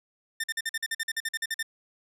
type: tone bursts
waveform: sawtooth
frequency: 1801 Hz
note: A6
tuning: 40 cents sharp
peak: -24 dBFS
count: 15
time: 0.4-1.628 s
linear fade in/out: 5 ms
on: 38 ms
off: 47 ms
effects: resampled to 32000 Hz